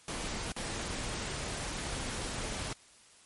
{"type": "noise with dropouts", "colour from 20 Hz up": "pink", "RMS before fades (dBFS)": -37, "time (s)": [0.08, 2.73], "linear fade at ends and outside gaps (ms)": 2, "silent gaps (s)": [0.521, 0.563], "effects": ["white hiss -59 dBFS RMS until 3.25 s", "MP3 48 kbps"]}